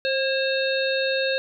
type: harmonic tone with a mistuned harmonic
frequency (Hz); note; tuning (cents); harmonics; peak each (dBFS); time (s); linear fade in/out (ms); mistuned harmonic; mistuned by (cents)
532; C5; +29; 1 / 3 / 5 / 7 / 8; -23 / -28 / -30 / -31 / -32; 0.05-1.38; 0; 3; +31
effects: none